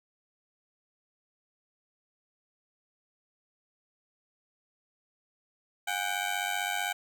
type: ring-modulated tone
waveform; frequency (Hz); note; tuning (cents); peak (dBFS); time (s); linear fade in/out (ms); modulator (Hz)
15% pulse; 765; G5; -42; -20; 5.87-6.93; 10; 47.8
effects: none